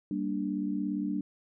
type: chord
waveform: sine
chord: G minor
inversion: none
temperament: equal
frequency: 196 / 233.1 / 293.7 Hz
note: G3 / Bb3 / D4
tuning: 0 / 0 / 0 cents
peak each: -33 / -36 / -32 dBFS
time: 0.11-1.21 s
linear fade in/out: 2 ms
effects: none